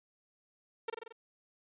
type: tone with echo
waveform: sawtooth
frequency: 456.3 Hz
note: A#4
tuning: 37 cents flat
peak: -29 dBFS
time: 0.88-0.9 s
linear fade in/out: 5 ms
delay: 45 ms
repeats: 5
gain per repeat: -3 dB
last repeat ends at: 1.125 s
effects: resampled to 8000 Hz